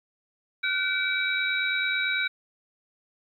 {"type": "tone cluster", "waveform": "sine", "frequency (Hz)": [1430, 1519, 2306, 3831], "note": ["F6", "F#6", "D7", "A#7"], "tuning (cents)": [41, 45, -32, 47], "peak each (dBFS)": [-33, -29, -27, -31], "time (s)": [0.63, 2.28], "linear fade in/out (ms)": 10, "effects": ["10-bit"]}